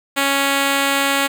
5% pulse tone, 277.2 Hz, C#4, in tune, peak -4 dBFS, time 0.16-1.28 s, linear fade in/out 20 ms, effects none

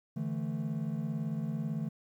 triangle chord, D suspended second, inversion none, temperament equal, 146.83 / 164.81 / 220 Hz, D3 / E3 / A3, 0 / 0 / 0 cents, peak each -34 dBFS, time 0.16-1.89 s, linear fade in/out 10 ms, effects tanh soft clip ceiling -23 dBFS + 11-bit

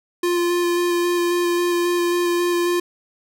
square tone with vibrato, 349.2 Hz, F4, in tune, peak -18 dBFS, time 0.23-2.8 s, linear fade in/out 5 ms, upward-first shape square, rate 3.7 Hz, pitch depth 9 cents each way, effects none

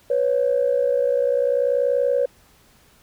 sine tone pair together, 493.9 / 554.4 Hz, B4 / C#5, 0 / 0 cents, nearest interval major second, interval 200 cents, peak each -19 dBFS, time 0.1-2.26 s, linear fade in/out 5 ms, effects tanh soft clip ceiling -10 dBFS + pink hiss -55 dBFS RMS until 3.02 s

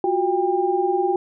sine tone cluster, 354.7 / 374.5 / 798 Hz, F4 / F#4 / G5, +27 / +21 / +31 cents, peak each -22 dBFS, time 0.04-1.16 s, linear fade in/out 2 ms, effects none

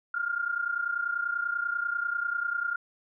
sine tone pair together, 1396.9 / 1427.1 Hz, F6 / F6, 0 / +37 cents, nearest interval unison, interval 37 cents, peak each -29 / -32 dBFS, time 0.14-2.76 s, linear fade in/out 5 ms, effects none

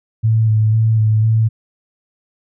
sine tone with vibrato, 110 Hz, A2, in tune, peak -10 dBFS, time 0.23-1.49 s, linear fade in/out 20 ms, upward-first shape square, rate 2 Hz, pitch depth 21 cents each way, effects none

